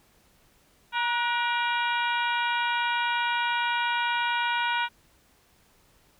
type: harmonic tone with a mistuned harmonic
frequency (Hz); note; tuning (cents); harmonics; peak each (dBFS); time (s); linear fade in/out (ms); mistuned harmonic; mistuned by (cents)
474.4; A#4; +30; 2 / 3 / 4 / 5 / 6 / 7 / 8; -27 / -29 / -36 / -33 / -35 / -38 / -40; 0.92-4.89; 50; 3; +51
effects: pink hiss -62 dBFS RMS until 6.19 s